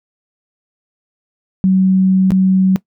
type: tone with dropouts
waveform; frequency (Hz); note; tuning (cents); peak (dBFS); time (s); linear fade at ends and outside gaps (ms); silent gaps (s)
sine; 188.6; F#3; +33; -8; 1.64-2.76; 0; 2.306-2.319
effects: noise-tail reverb RT60 0.1 s tail -19 dB re dry